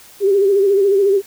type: tone with vibrato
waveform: sine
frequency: 395.9 Hz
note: G4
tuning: 17 cents sharp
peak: -10 dBFS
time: 0.2-1.22 s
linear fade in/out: 50 ms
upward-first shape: sine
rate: 14 Hz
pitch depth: 60 cents each way
effects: white hiss -43 dBFS RMS until 1.26 s